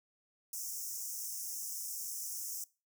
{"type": "high-pass noise", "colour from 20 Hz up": "pink", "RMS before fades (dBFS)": -41, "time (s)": [0.53, 2.64], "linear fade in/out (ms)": 2, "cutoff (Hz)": 5400, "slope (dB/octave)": 96, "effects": ["noise-tail reverb RT60 0.3 s tail -21 dB re dry"]}